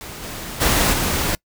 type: noise with level steps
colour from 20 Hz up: pink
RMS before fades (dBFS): -34 / -31 / -17 / -21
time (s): 0.01-1.35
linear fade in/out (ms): 0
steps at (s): 0.22 / 0.6 / 0.92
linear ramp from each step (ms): 20
effects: noise-tail reverb RT60 0.1 s tail -25 dB re dry